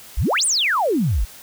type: exponential two-way sweep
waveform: sine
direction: up then down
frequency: 41.2 to 9956 to 41.2 Hz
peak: -16 dBFS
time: 0.17-1.25 s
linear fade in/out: 10 ms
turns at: 0.45 s
effects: white hiss -42 dBFS RMS until 1.42 s